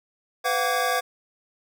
square tone cluster, 503 / 696 / 748 / 1151 / 1635 Hz, B4 / F5 / F#5 / D6 / G#6, +32 / -6 / +19 / -35 / -28 cents, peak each -29 dBFS, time 0.44-1.01 s, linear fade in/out 20 ms, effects none

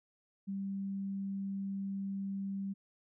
sine tone, 196 Hz, G3, in tune, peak -35 dBFS, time 0.47-2.74 s, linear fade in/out 20 ms, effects none

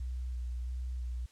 sine tone with vibrato, 61.74 Hz, B1, in tune, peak -34 dBFS, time 0-1.26 s, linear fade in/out 5 ms, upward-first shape square, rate 1.5 Hz, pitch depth 22 cents each way, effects white hiss -64 dBFS RMS until 1.31 s + low-pass 8000 Hz 12 dB/octave

